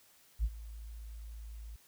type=tone with ADSR envelope; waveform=sine; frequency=55 Hz; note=A1; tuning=in tune; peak=-24 dBFS; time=0.39-1.76 s; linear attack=49 ms; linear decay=49 ms; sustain=-19 dB; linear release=4 ms; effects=tanh soft clip ceiling -25 dBFS + white hiss -64 dBFS RMS until 1.87 s